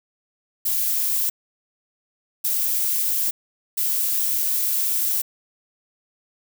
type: noise bursts at uneven times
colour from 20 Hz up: violet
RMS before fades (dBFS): -22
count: 3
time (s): 0.65-1.3 / 2.44-3.31 / 3.77-5.22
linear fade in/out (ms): 10
effects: none